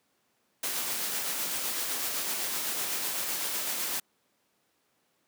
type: noise with tremolo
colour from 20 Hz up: white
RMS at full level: -31 dBFS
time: 0.63-4 s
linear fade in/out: 5 ms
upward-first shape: sine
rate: 7.9 Hz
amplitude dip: 25%
effects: pink hiss -72 dBFS RMS until 5.27 s + high-pass 200 Hz 12 dB/octave